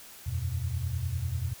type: chord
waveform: sine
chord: E suspended second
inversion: none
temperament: equal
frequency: 82.41 / 92.5 / 123.47 Hz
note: E2 / F#2 / B2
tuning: 0 / 0 / 0 cents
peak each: -33 dBFS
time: 0.26-1.54 s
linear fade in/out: 10 ms
effects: white hiss -49 dBFS RMS until 1.6 s